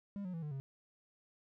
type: tone with pitch steps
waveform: triangle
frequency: 200.9 / 182.11 / 165.08 / 149.64 / 135.64 Hz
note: G3 / F#3 / E3 / D3 / C#3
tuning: +43 / -27 / +3 / +33 / -37 cents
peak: -37 dBFS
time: 0.16-0.6 s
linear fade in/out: 0 ms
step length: 88 ms
effects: none